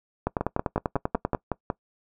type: two click trains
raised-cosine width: 1 ms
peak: -11 / -10 dBFS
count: 8 / 12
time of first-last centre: 0.41-1.702 / 0.27-1.348 s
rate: 5.42 / 10.2 Hz
effects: noise-tail reverb RT60 0.1 s tail -22 dB re dry